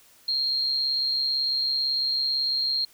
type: tone with amplitude modulation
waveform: sine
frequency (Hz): 4222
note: C8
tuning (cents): +15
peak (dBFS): -20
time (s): 0.28-2.85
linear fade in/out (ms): 5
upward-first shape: sine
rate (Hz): 138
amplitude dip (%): 55
effects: white hiss -56 dBFS RMS until 2.93 s